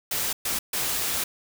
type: noise bursts at uneven times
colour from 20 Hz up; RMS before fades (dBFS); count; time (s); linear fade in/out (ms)
white; -27; 3; 0.11-0.33 / 0.45-0.59 / 0.73-1.24; 5
effects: none